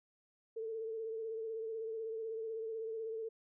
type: tone with vibrato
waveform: sine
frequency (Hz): 446.4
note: A4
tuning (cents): +25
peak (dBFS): -38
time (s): 0.56-3.29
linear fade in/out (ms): 10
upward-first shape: triangle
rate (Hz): 16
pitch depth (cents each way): 42
effects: none